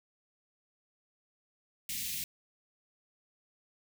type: band-stop noise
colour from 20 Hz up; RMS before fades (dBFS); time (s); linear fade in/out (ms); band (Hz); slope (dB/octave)
white; -37; 1.89-2.24; 2; 270 to 2000; 48
effects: none